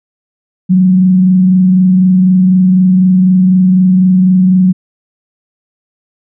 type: tone with frequency modulation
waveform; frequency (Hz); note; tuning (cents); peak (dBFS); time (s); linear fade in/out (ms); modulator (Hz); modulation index
sine; 185; F#3; 0; -4; 0.69-4.73; 20; 24; 0.24
effects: none